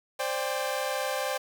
sawtooth chord, C suspended second, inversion none, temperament equal with one note detuned, 523.3 / 587.3 / 796.3 Hz, C5 / D5 / G5, 0 / 0 / +27 cents, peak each -28 / -29 / -30 dBFS, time 0.19-1.38 s, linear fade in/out 10 ms, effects 8-bit

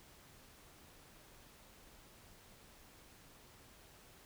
silence, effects pink hiss -61 dBFS RMS until 4.25 s

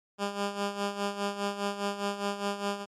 10% pulse tone with tremolo, 201.5 Hz, G3, 48 cents sharp, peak -19 dBFS, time 0.18-2.86 s, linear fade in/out 50 ms, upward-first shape sine, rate 4.9 Hz, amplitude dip 70%, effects low-pass 8000 Hz 12 dB/octave + MP3 96 kbps

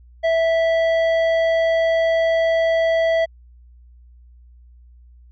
sine tone with tanh clipping, 657 Hz, E5, 6 cents flat, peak -17 dBFS, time 0.23-3.26 s, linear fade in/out 20 ms, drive 16 dB, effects added 60 Hz sine -44 dBFS peak until 5.31 s + low-pass 3000 Hz 12 dB/octave

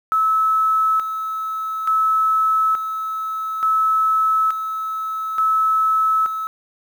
sine tone with tremolo, 1300 Hz, E6, 24 cents flat, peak -14 dBFS, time 0.12-6.47 s, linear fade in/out 0 ms, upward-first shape square, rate 0.57 Hz, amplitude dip 60%, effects 7-bit

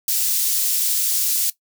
white high-pass noise, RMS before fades -20 dBFS, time 0.08-1.5 s, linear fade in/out 2 ms, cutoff 4900 Hz, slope 12 dB/octave, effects noise-tail reverb RT60 0.1 s tail -17 dB re dry

